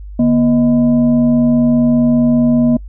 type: tone with frequency modulation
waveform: sine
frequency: 240 Hz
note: B3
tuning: 49 cents flat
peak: -8 dBFS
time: 0.19-2.77 s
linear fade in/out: 5 ms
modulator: 385 Hz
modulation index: 0.5
effects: noise-tail reverb RT60 0.1 s tail -25 dB re dry + added 50 Hz sine -27 dBFS peak until 2.88 s